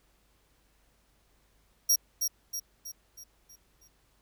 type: tone with echo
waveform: sawtooth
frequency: 5650 Hz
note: F8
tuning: 19 cents sharp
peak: -18 dBFS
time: 1.89-1.96 s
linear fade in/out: 10 ms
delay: 320 ms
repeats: 6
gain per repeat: -6 dB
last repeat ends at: 3.88 s
effects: added 50 Hz sine -69 dBFS peak until 4.21 s + pink hiss -69 dBFS RMS until 4.21 s